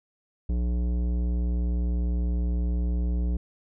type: tone with tanh clipping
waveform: sine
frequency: 59.8 Hz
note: A#1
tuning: 45 cents sharp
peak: -25 dBFS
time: 0.49-3.37 s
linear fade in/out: 5 ms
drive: 14 dB
effects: none